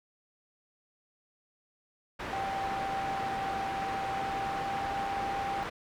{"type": "low-pass noise", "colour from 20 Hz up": "white", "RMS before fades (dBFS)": -38, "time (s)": [2.19, 5.7], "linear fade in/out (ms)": 10, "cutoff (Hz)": 1500, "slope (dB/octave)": 12}
{"type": "tone with pitch glide", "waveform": "sine", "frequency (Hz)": [782, 790.2], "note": ["G5", "G5"], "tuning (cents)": [-4, 14], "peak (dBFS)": -32, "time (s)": [2.33, 5.63], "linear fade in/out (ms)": 0, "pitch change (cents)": 18, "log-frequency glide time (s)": [4.12, 4.92]}
{"effects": []}